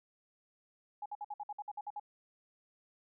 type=tone bursts; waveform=sine; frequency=830.6 Hz; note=G#5; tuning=in tune; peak=-38 dBFS; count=11; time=1.02-1.998 s; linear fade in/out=5 ms; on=38 ms; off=56 ms; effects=none